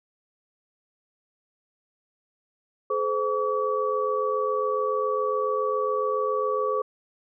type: tone cluster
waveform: sine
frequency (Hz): 427.8 / 515 / 1140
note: A4 / C5 / C#6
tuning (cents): -49 / -28 / +48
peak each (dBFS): -27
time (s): 2.9-6.82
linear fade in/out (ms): 5
effects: none